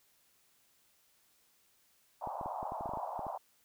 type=band-pass noise; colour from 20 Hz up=pink; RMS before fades=-40 dBFS; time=2.21-3.38 s; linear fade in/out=10 ms; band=650 to 1000 Hz; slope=48 dB/octave
type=clicks; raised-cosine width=2 ms; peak=-31 dBFS; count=12; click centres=2.273 / 2.412 / 2.46 / 2.629 / 2.721 / 2.809 / 2.858 / 2.892 / 2.936 / 2.973 / 3.193 / 3.267 s
effects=white hiss -70 dBFS RMS until 3.64 s